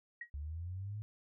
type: tone with exponential decay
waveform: sine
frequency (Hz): 1899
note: A#6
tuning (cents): +32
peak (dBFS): -38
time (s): 0.21-0.3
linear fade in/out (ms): 5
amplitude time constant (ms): 19
type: linear sweep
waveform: sine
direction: up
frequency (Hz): 69.3 to 108.3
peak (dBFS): -39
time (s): 0.34-1.02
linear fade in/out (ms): 0
effects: none